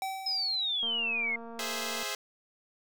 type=tone with exponential decay; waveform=square; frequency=768 Hz; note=G5; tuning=36 cents flat; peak=-31 dBFS; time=0.02-1.04 s; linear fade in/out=1 ms; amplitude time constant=220 ms
type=exponential sweep; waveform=sine; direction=down; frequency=5190 to 2107 Hz; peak=-28 dBFS; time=0.26-1.36 s; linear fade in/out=5 ms
type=click train; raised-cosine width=1 ms; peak=-32 dBFS; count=278; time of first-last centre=0.83-2.029 s; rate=231 Hz
type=chord; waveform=5% pulse; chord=Ab augmented; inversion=none; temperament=equal; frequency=415.3 / 523.3 / 659.3 Hz; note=Ab4 / C5 / E5; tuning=0 / 0 / 0 cents; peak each=-26 dBFS; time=1.59-2.15 s; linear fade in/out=2 ms
effects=none